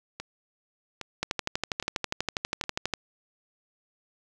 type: two click trains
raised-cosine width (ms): 0.2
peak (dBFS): -18 / -10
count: 4 / 22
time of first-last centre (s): 0.2-2.639 / 1.23-2.937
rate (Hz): 1.23 / 12.3
effects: none